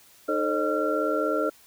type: tone cluster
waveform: sine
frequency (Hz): 307.5 / 437.1 / 533 / 609 / 1369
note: D#4 / A4 / C5 / D#5 / F6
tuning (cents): -20 / -11 / +32 / -37 / -35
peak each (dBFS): -29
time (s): 0.28-1.5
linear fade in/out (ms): 10
effects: white hiss -55 dBFS RMS until 1.66 s